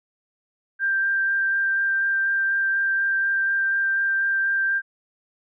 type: tone with vibrato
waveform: sine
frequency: 1581 Hz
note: G6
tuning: 14 cents sharp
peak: -19 dBFS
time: 0.79-4.82 s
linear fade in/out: 50 ms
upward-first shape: sine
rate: 4.1 Hz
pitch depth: 9 cents each way
effects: none